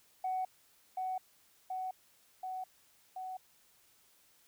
sine tone with echo, 747 Hz, F#5, 16 cents sharp, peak -31 dBFS, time 0.24-0.45 s, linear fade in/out 5 ms, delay 730 ms, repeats 4, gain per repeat -2 dB, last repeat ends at 3.37 s, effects tanh soft clip ceiling -28 dBFS + white hiss -67 dBFS RMS until 4.47 s

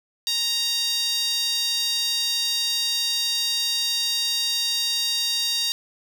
sawtooth tone with high-pass filter, 932.3 Hz, A#5, in tune, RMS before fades -24 dBFS, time 0.27-5.72 s, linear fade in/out 0 ms, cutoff 4100 Hz, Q 4.7, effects none

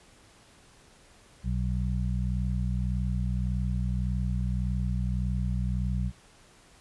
harmonic tone, 61.74 Hz, B1, in tune, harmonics 1 / 2 / 3, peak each -28 / -31 / -33 dBFS, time 1.43-6.12 s, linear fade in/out 50 ms, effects pink hiss -57 dBFS RMS until 6.8 s + resampled to 24000 Hz

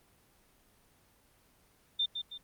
sine tone with echo, 3589 Hz, A7, 34 cents sharp, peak -27 dBFS, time 1.99-2.06 s, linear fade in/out 10 ms, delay 160 ms, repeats 2, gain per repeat -7 dB, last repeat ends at 2.38 s, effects pink hiss -66 dBFS RMS until 2.43 s + Opus 24 kbps

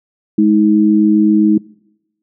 sine tone pair together, 210 / 317.5 Hz, G#3 / D#4, +19 / +35 cents, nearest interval perfect fifth, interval 716 cents, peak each -10 dBFS, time 0.38-1.58 s, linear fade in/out 5 ms, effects noise-tail reverb RT60 0.9 s tail -23 dB re dry

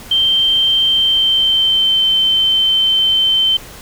sine tone with pitch glide, 3136 to 3093 Hz, G7 to G7, 0 to -24 cents, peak -10 dBFS, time 0.11-3.57 s, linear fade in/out 5 ms, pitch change -24 cents, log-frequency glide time 0.83-2.07 s, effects pink hiss -35 dBFS RMS until 3.81 s

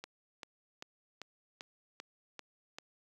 click train, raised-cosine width 0.2 ms, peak -26 dBFS, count 8, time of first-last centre 0.04-2.785 s, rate 2.55 Hz, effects high-pass 200 Hz 12 dB/octave + 10-bit

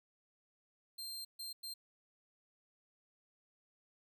sawtooth tone bursts at uneven times, 4170 Hz, C8, 7 cents flat, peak -40 dBFS, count 3, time 0.98-1.25 / 1.39-1.53 / 1.63-1.74 s, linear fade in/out 10 ms, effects none

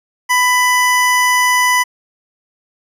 square tone pair together, 995 / 1990 Hz, B5 / B6, +13 / +13 cents, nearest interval octave, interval 1200 cents, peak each -14 dBFS, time 0.29-1.84 s, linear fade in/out 20 ms, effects resampled to 32000 Hz

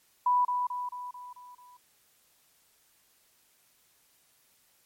sine tone with echo, 987.8 Hz, B5, in tune, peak -21 dBFS, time 0.26-0.45 s, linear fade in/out 5 ms, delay 220 ms, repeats 6, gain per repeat -5 dB, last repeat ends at 1.77 s, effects white hiss -66 dBFS RMS until 4.85 s + MP3 64 kbps

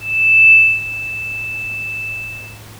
sine tone with ADSR envelope, 2637 Hz, E7, in tune, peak -3 dBFS, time 0-2.61 s, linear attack 520 ms, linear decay 280 ms, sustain -18 dB, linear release 510 ms, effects added 107 Hz sine -36 dBFS peak until 2.79 s + pink hiss -39 dBFS RMS until 2.79 s

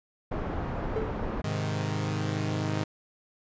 pink low-pass noise, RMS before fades -32 dBFS, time 0.31-1.42 s, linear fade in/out 10 ms, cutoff 1100 Hz, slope 12 dB/octave
triangle tone with exponential decay, 440.2 Hz, A4, 1 cent sharp, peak -23 dBFS, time 0.96-1.25 s, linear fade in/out 1 ms, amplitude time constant 62 ms
sawtooth chord, Ab major, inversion none, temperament equal, 103.83 / 130.81 / 155.56 Hz, Ab2 / C3 / Eb3, 0 / 0 / 0 cents, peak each -27 / -31 / -28 dBFS, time 1.44-2.84 s, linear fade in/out 5 ms
effects resampled to 16000 Hz

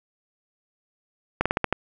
slowing click train, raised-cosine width 0.5 ms, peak -6 dBFS, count 6, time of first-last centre 1.41-1.726 s, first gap 46 ms, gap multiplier 1.16, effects none

